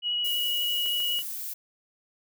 sine tone with vibrato, 2915 Hz, F#7, 26 cents flat, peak -25 dBFS, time 0.02-1.23 s, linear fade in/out 50 ms, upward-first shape sine, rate 12 Hz, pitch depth 10 cents each way
violet noise, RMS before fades -35 dBFS, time 0.24-1.54 s, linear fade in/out 10 ms
clicks, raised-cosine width 0.3 ms, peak -28 dBFS, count 3, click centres 0.86 / 1.003 / 1.19 s
effects none

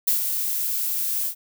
violet noise with ADSR envelope, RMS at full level -19 dBFS, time 0.07-1.35 s, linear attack 9 ms, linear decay 120 ms, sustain -6 dB, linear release 87 ms, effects none

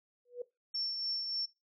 sine tone with exponential growth, 488.1 Hz, B4, 20 cents flat, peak -33 dBFS, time 0.25-0.42 s, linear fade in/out 5 ms, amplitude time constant 35 ms
sine tone with tremolo, 5430 Hz, F8, 50 cents flat, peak -31 dBFS, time 0.74-1.46 s, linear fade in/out 10 ms, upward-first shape triangle, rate 3.4 Hz, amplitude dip 45%
effects noise-tail reverb RT60 0.2 s tail -18 dB re dry

